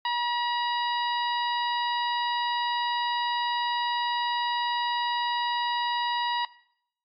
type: harmonic tone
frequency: 960 Hz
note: B5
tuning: 49 cents flat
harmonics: 1 / 2 / 3 / 4 / 5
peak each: -26 / -33 / -35 / -35 / -41 dBFS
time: 0.05-6.45 s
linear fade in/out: 2 ms
effects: noise-tail reverb RT60 0.7 s tail -19 dB re dry + AAC 48 kbps